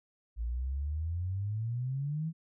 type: exponential sweep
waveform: sine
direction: up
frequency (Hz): 55 to 166.1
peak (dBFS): -31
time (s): 0.36-2.33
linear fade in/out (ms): 50
effects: none